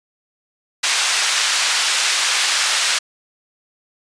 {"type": "band-pass noise", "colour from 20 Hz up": "white", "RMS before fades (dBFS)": -18, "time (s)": [0.83, 2.99], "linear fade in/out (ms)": 10, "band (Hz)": [1100, 5800], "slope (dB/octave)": 12, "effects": ["resampled to 22050 Hz"]}